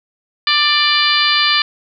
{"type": "harmonic tone", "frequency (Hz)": 591, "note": "D5", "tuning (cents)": 11, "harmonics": [2, 3, 4, 5, 6, 7, 8], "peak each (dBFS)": [-19, -19, -19, -19, -19, -19, -19], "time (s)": [0.47, 1.62], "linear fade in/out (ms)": 2, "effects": []}